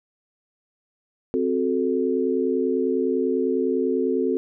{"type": "chord", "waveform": "sine", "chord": "F# diminished", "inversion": "second", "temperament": "equal", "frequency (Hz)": [261.6, 370, 440], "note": ["C4", "F#4", "A4"], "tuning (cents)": [0, 0, 0], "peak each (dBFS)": -24, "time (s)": [1.34, 4.37], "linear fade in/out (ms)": 0, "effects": []}